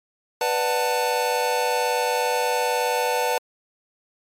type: chord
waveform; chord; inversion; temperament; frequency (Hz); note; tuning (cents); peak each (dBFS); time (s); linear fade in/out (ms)
square; B minor seventh; none; just; 493.9 / 592.7 / 740.8 / 889; B4 / D5 / F#5 / A5; 0 / +16 / +2 / +18; -25 / -30 / -29 / -25; 0.41-3.38; 2
effects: MP3 64 kbps